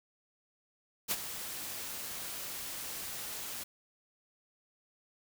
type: noise with ADSR envelope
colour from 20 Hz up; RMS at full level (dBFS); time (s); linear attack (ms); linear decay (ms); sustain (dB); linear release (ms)
white; -30; 1.08-3.64; 35; 40; -11; 9
effects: none